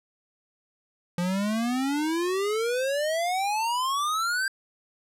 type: exponential sweep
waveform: square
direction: up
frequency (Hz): 172.3 to 1595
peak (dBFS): -25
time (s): 1.18-4.48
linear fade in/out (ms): 2
effects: low-pass 12000 Hz 12 dB/octave

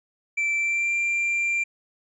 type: tone with pitch glide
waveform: triangle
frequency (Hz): 2334 to 2372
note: D7 to D7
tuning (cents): -11 to +17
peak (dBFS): -20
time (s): 0.37-1.64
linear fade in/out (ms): 10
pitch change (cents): +28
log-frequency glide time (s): 0.56-0.95
effects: resampled to 24000 Hz

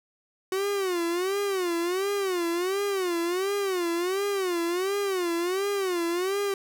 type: tone with vibrato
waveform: 45% pulse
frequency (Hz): 370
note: F#4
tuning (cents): 0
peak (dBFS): -25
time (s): 0.52-6.54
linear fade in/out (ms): 2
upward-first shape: sine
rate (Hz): 1.4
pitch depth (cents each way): 160
effects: none

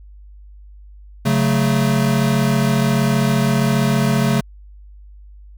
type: chord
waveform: square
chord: F# minor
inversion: second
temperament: equal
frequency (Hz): 138.59 / 185 / 220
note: C#3 / F#3 / A3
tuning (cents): 0 / 0 / 0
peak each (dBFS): -18 / -22 / -19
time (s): 1.25-4.41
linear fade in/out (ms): 10
effects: added 50 Hz sine -38 dBFS peak until 5.57 s

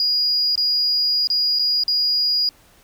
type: tone with dropouts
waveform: sine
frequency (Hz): 4881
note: D#8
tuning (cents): -34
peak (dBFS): -15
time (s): 0-2.49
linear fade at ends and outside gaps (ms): 1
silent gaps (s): 0.555-0.577 / 1.272-1.301 / 1.588-1.594 / 1.836-1.88
effects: tanh soft clip ceiling -12 dBFS + pink hiss -53 dBFS RMS until 2.83 s

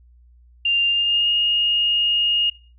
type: tone with pitch glide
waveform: sine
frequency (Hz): 2793 to 2850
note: F7 to F7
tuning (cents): -1 to +34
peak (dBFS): -16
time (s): 0.65-2.5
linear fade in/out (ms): 5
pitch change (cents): +35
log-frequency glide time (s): 0.87-1.29
effects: noise-tail reverb RT60 0.4 s tail -20 dB re dry + added 60 Hz sine -48 dBFS peak until 2.78 s

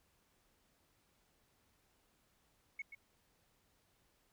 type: tone with echo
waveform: sine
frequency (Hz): 2200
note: C#7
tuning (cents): -14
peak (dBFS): -39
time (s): 2.79-2.82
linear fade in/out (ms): 5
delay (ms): 130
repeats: 1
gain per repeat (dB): -9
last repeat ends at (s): 2.95
effects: tanh soft clip ceiling -35 dBFS + pink hiss -75 dBFS RMS until 4.32 s

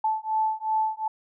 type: beating tone pair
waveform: sine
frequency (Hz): 872 / 874.7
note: A5 / A5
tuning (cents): -16 / -10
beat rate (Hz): 2.7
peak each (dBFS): -26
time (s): 0.04-1.08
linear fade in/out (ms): 5
effects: none

